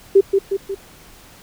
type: tone with echo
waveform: sine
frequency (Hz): 392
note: G4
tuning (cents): 0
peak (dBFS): -6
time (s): 0.15-0.21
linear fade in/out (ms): 10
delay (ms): 180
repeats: 3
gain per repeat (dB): -5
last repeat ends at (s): 0.75
effects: pink hiss -45 dBFS RMS until 1.42 s